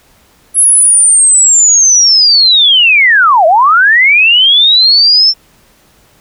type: linear two-way sweep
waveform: sine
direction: down then up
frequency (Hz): 10890 to 611 to 5420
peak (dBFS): -3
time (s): 0.54-5.34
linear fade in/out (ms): 50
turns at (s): 3.46
effects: pink hiss -47 dBFS RMS until 6.2 s